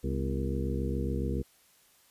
harmonic tone with a mistuned harmonic, 67.2 Hz, C2, 47 cents sharp, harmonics 1 / 2 / 3 / 4 / 5 / 6 / 7, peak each -32 / -35 / -37 / -38 / -39 / -40 / -40 dBFS, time 0.03-1.43 s, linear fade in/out 20 ms, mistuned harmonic 4, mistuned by -100 cents, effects white hiss -63 dBFS RMS until 2.1 s + resampled to 32000 Hz

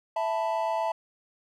triangle chord, E suspended fourth, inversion none, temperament equal, 659.3 / 880 / 987.8 Hz, E5 / A5 / B5, 0 / 0 / 0 cents, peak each -27 / -27 / -32 dBFS, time 0.16-0.92 s, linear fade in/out 5 ms, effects none

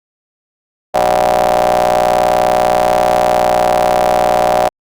30% pulse ring-modulated tone, 60.3 Hz, B1, 41 cents flat, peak -4 dBFS, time 0.94-4.69 s, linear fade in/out 10 ms, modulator 674 Hz, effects Opus 48 kbps

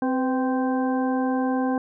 harmonic tone with a mistuned harmonic, 260.3 Hz, C4, 9 cents flat, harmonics 1 / 2 / 3 / 4 / 6, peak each -22 / -29 / -29 / -34 / -37 dBFS, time 0.02-1.78 s, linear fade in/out 2 ms, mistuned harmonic 2, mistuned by -55 cents, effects none

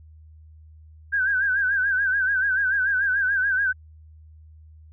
sine tone with vibrato, 1568 Hz, G6, in tune, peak -19 dBFS, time 1.12-3.73 s, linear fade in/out 20 ms, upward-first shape sine, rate 6.9 Hz, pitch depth 88 cents each way, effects added 78 Hz sine -45 dBFS peak until 4.92 s

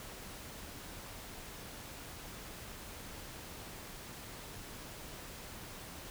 silence, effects pink hiss -48 dBFS RMS until 6.1 s

